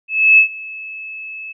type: tone with ADSR envelope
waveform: sine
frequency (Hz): 2601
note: E7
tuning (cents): -24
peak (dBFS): -4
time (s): 0.08-1.53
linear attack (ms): 300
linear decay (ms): 97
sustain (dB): -23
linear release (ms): 18
effects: none